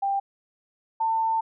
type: tone pair in turn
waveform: sine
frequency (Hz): 791 / 896.5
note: G5 / A5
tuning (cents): +15 / +32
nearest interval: major second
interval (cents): 217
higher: second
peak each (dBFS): -22 / -21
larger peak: second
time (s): 0.02-0.2 / 1-1.41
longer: second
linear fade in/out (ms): 10
effects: none